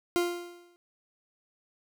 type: tone with exponential decay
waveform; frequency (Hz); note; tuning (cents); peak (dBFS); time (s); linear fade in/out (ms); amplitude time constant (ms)
40% pulse; 349.2; F4; 0; -21; 0.16-0.76; 0; 130
effects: none